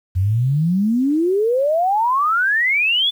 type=exponential sweep; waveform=sine; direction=up; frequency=88 to 3520 Hz; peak=-14 dBFS; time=0.15-3.11 s; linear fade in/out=20 ms; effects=8-bit